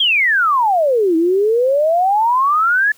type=exponential two-way sweep; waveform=sine; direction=down then up; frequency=3322 to 318.2 to 1744 Hz; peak=-11 dBFS; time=0-2.92 s; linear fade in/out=5 ms; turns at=1.16 s; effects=white hiss -50 dBFS RMS until 2.97 s